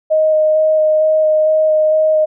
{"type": "tone with vibrato", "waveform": "sine", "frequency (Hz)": 622.3, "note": "D#5", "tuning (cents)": 0, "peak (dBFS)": -9, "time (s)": [0.1, 2.26], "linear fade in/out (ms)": 20, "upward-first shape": "square", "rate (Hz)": 2.2, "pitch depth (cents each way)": 8, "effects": []}